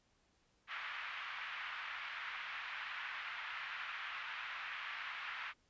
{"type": "band-pass noise", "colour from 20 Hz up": "pink", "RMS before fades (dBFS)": -45, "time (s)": [0.67, 5.54], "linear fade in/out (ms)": 50, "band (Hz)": [1200, 2800], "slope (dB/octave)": 24, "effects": ["pink hiss -75 dBFS RMS until 5.69 s", "resampled to 16000 Hz"]}